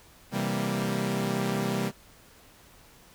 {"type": "chord", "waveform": "sawtooth", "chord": "C dominant seventh", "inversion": "none", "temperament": "equal", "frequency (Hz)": [130.81, 164.81, 196, 233.1], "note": ["C3", "E3", "G3", "Bb3"], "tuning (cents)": [0, 0, 0, 0], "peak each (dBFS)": [-29, -31, -26, -29], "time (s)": [0.31, 1.92], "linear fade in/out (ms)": 50, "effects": ["pink hiss -55 dBFS RMS until 3.14 s"]}